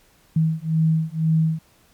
sine beating tone pair, 159 / 161 Hz, D#3 / E3, +38 / -41 cents, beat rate 2 Hz, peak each -20 dBFS, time 0.36-1.59 s, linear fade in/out 5 ms, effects pink hiss -57 dBFS RMS until 1.93 s + MP3 96 kbps

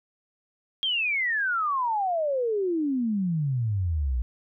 sine exponential sweep, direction down, 3268 to 57.7 Hz, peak -23 dBFS, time 0.83-4.22 s, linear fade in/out 0 ms, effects none

